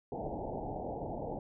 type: low-pass noise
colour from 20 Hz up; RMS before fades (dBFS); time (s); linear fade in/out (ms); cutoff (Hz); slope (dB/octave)
white; -39; 0.12-1.39; 2; 860; 96
effects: none